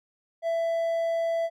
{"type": "tone", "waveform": "triangle", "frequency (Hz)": 665, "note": "E5", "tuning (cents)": 15, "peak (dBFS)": -22, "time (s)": [0.42, 1.5], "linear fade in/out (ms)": 50, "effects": []}